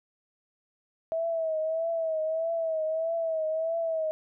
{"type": "tone with vibrato", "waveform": "sine", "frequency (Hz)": 647, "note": "E5", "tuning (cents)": -32, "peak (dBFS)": -26, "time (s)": [1.12, 4.11], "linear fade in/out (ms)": 0, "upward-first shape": "triangle", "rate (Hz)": 1.6, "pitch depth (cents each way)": 62, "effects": []}